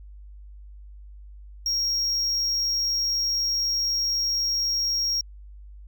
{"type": "tone", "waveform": "triangle", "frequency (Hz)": 5588, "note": "F8", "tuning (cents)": 0, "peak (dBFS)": -21, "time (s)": [1.66, 5.21], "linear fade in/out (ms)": 2, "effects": ["added 50 Hz sine -41 dBFS peak until 5.87 s"]}